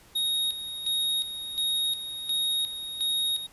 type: tone with tremolo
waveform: square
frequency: 3748 Hz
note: A#7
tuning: 9 cents sharp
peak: -25 dBFS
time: 0.15-3.47 s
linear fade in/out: 10 ms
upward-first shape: square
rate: 1.4 Hz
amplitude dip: 65%
effects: pink hiss -55 dBFS RMS until 3.52 s + resampled to 32000 Hz